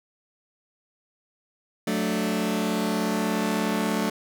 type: chord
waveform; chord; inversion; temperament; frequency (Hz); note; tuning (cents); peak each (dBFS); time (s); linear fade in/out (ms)
sawtooth; D major; first; just; 183.54 / 220.2 / 293.7; F#3 / A3 / D4; -14 / +2 / 0; -25 / -22 / -26; 1.87-4.1; 5
effects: none